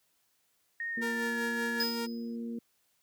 sine tone with pitch glide, 1853 to 1699.2 Hz, A#6 to G#6, -11 to +39 cents, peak -33 dBFS, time 0.8-1.83 s, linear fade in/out 2 ms, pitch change -150 cents, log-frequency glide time 0.9-1.39 s
harmonic tone, 116.54 Hz, A#2, in tune, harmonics 2 / 3 / 4, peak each -35 / -48 / -46 dBFS, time 0.97-2.59 s, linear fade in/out 5 ms
sawtooth tone with tremolo, 466.2 Hz, A#4, in tune, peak -29 dBFS, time 1.01-2.07 s, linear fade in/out 20 ms, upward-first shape sine, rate 5.2 Hz, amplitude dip 40%
square tone with exponential decay, 5030 Hz, D#8, 18 cents sharp, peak -28 dBFS, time 1.8-2.36 s, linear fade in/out 2 ms, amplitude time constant 120 ms
effects white hiss -73 dBFS RMS until 3.02 s + high-pass 60 Hz 12 dB/octave

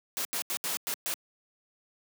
white noise bursts at uneven times, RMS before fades -32 dBFS, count 6, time 0.17-0.25 / 0.33-0.42 / 0.5-0.57 / 0.64-0.77 / 0.87-0.94 / 1.06-1.14 s, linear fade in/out 0 ms, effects high-pass 200 Hz 12 dB/octave

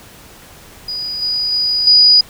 sine tone with level steps, 4923 Hz, D#8, 19 cents flat, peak -20 / -15 / -13 / -5 dBFS, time 0.88-2.21 s, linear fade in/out 5 ms, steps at 1.22 / 1.52 / 1.87 s, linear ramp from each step 2 ms, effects pink hiss -40 dBFS RMS until 2.29 s

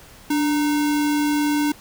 sine tone with sample-and-hold, 293.7 Hz, D4, in tune, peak -17 dBFS, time 0.3-1.72 s, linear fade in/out 5 ms, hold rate 1225 Hz, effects pink hiss -46 dBFS RMS until 1.8 s

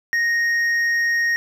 sine tone with hard clipping, 1864.7 Hz, A#6, in tune, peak -18 dBFS, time 0.13-1.36 s, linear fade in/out 0 ms, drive 4 dB, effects none

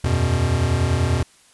square chord, E suspended second, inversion none, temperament equal, 82.41 / 92.5 / 123.47 Hz, E2 / F#2 / B2, 0 / 0 / 0 cents, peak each -22 / -23 / -22 dBFS, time 0.04-1.23 s, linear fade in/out 5 ms, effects white hiss -53 dBFS RMS until 1.53 s + resampled to 24000 Hz

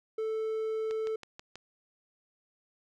triangle tone, 440 Hz, A4, in tune, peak -28 dBFS, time 0.18-1.16 s, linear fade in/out 5 ms
click train, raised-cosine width 0.2 ms, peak -27 dBFS, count 5, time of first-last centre 0.91-1.556 s, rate 6.19 Hz
effects none

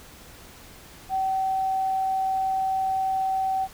sine tone, 765 Hz, G5, 42 cents flat, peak -22 dBFS, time 1.09-3.68 s, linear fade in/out 50 ms, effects pink hiss -47 dBFS RMS until 3.73 s

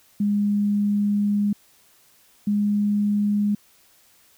sine tone pair in turn, 205 / 206.1 Hz, G#3 / G#3, -22 / -13 cents, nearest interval unison, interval 9 cents, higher second, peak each -18 dBFS, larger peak neither, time 0.2-1.53 / 2.47-3.55 s, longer first, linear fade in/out 5 ms, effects white hiss -57 dBFS RMS until 4.37 s

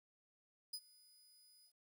sawtooth tone with ADSR envelope, 4978 Hz, D#8, in tune, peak -38 dBFS, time 0.73-1.73 s, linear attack 8 ms, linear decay 57 ms, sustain -24 dB, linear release 78 ms, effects 13-bit

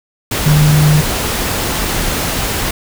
sine tone in noise, 150.1 Hz, D3, 38 cents sharp, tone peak -7 dBFS, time 0.46-1.01 s, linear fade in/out 5 ms, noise pink, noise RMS -17 dBFS, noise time 0.31-2.71 s, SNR +7 dB, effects none

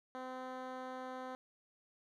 10% pulse tone with band-pass filter, 257 Hz, C4, 31 cents flat, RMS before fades -45 dBFS, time 0.15-1.35 s, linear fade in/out 0 ms, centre 560 Hz, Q 0.55, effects none

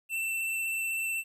square tone with vibrato, 2678 Hz, E7, 27 cents sharp, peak -30 dBFS, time 0.09-1.24 s, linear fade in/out 50 ms, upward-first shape triangle, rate 16 Hz, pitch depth 17 cents each way, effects 11-bit

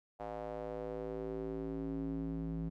square tone with band-pass filter sweep, 55 Hz, A1, in tune, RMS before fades -40 dBFS, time 0.19-2.7 s, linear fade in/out 20 ms, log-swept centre 700 to 200 Hz, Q 3, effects none

